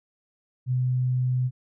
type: tone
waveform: sine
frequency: 126.7 Hz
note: B2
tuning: 45 cents sharp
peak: -21 dBFS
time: 0.66-1.51 s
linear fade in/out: 50 ms
effects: none